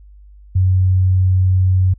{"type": "tone", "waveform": "sine", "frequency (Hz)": 93, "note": "F#2", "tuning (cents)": 9, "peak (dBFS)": -10, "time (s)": [0.55, 1.94], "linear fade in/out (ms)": 10, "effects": ["added 50 Hz sine -39 dBFS peak until 1.98 s"]}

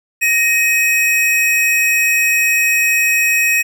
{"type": "tone pair together", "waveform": "square", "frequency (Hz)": [1864.7, 2532], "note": ["A#6", "D#7"], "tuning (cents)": [0, 30], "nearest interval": "perfect fourth", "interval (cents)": 530, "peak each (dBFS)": [-19, -13], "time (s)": [0.21, 3.63], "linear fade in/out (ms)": 20, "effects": []}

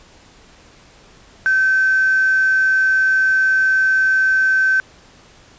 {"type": "tone with quantisation", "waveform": "sine", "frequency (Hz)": 1541, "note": "G6", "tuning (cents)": -30, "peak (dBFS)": -12, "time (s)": [1.46, 4.8], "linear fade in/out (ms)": 0, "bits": 5, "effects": ["pink hiss -47 dBFS RMS until 5.58 s", "resampled to 16000 Hz"]}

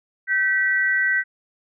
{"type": "tone pair together", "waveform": "sine", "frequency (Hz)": [1542, 1948.2], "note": ["G6", "B6"], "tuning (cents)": [-29, -24], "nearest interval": "major third", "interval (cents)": 405, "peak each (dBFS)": -20, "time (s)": [0.27, 1.24], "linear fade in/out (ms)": 50, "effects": []}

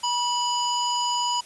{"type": "harmonic tone with a mistuned harmonic", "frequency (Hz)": 987.8, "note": "B5", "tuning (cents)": 0, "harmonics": [1, 3, 5, 7], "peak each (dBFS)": [-24, -29, -31, -32], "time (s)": [0.03, 1.41], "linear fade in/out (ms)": 10, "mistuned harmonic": 1, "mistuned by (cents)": -33, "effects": ["white hiss -47 dBFS RMS until 1.45 s", "resampled to 24000 Hz"]}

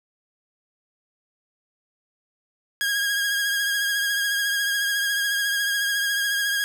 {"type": "tone with vibrato", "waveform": "sawtooth", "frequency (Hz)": 1636, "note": "G#6", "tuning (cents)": -26, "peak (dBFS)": -18, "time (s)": [2.81, 6.64], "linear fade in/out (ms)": 0, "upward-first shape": "triangle", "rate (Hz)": 14, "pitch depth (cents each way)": 37, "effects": []}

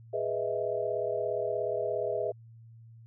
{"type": "chord", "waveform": "sine", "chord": "E major seventh", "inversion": "first", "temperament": "equal", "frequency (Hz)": [415.3, 493.9, 622.3, 659.3], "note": ["G#4", "B4", "D#5", "E5"], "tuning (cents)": [0, 0, 0, 0], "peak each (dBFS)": -34, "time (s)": [0.13, 2.32], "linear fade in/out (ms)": 10, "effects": ["added 114 Hz sine -49 dBFS peak until 3.06 s"]}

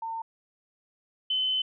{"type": "tone pair in turn", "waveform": "sine", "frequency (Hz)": [905, 3044], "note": ["A5", "F#7"], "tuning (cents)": [48, 48], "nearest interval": "octave + major sixth", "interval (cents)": 2100, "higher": "second", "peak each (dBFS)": [-31, -24], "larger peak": "second", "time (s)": [[0.02, 0.22], [1.3, 1.62]], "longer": "second", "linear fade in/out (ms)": 5, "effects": []}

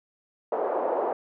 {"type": "band-pass noise", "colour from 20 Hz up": "white", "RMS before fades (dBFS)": -27, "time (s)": [0.52, 1.13], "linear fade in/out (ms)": 2, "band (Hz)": [400, 780], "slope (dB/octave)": 24, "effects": []}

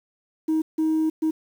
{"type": "tone bursts at uneven times", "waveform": "sine", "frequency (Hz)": 315.8, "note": "D#4", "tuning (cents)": 26, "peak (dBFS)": -17, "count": 3, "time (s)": [[0.48, 0.62], [0.78, 1.1], [1.22, 1.31]], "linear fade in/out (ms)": 10, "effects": ["tanh soft clip ceiling -17 dBFS", "8-bit"]}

